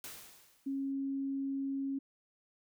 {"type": "noise with exponential decay", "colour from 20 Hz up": "white", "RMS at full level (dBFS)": -44, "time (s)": [0.04, 0.92], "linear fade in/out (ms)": 1, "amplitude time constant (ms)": 190}
{"type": "tone", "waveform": "sine", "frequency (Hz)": 273.1, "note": "C#4", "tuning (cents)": -26, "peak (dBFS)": -33, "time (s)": [0.66, 1.99], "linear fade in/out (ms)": 10}
{"effects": []}